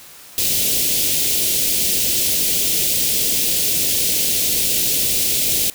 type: band-stop noise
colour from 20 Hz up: white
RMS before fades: -18 dBFS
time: 0.38-5.7 s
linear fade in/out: 0 ms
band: 530 to 2600 Hz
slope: 24 dB/octave
effects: white hiss -41 dBFS RMS until 5.74 s